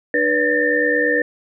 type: tone cluster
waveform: sine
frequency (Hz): 299.3 / 487 / 567 / 1740 / 1809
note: D4 / B4 / C#5 / A6 / A6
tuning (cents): +33 / -24 / +39 / -20 / +48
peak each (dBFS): -23 / -19 / -26 / -26 / -18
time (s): 0.14-1.22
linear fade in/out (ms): 2
effects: none